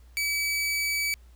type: tone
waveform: sawtooth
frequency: 2290 Hz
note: D7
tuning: 44 cents flat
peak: -22 dBFS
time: 0.17-1.14 s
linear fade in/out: 0 ms
effects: added 60 Hz sine -49 dBFS peak until 1.35 s + pink hiss -64 dBFS RMS until 1.35 s